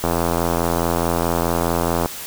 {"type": "click train", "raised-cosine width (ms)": 1, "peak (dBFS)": -5, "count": 172, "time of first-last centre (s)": [0.04, 2.059], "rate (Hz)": 84.7, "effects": ["white hiss -32 dBFS RMS until 2.26 s"]}